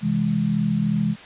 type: chord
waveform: sine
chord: C augmented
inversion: none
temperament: equal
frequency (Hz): 130.81 / 164.81 / 207.7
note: C3 / E3 / G#3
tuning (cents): 0 / 0 / 0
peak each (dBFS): -27 / -23 / -21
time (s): 0.01-1.16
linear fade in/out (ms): 50
effects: white hiss -42 dBFS RMS until 1.25 s + resampled to 8000 Hz